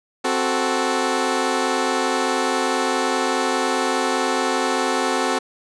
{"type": "chord", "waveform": "15% pulse", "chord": "F# diminished", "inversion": "second", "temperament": "equal", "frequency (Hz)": [261.6, 370, 440], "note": ["C4", "F#4", "A4"], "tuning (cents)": [0, 0, 0], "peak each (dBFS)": -17, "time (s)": [0.24, 5.39], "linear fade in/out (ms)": 10, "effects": ["resampled to 22050 Hz"]}